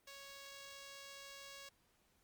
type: tone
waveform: 5% pulse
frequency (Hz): 554.4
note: C#5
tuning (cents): 0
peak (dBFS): -40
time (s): 0.07-1.69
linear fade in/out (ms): 5
effects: pink hiss -75 dBFS RMS until 2.23 s + Opus 32 kbps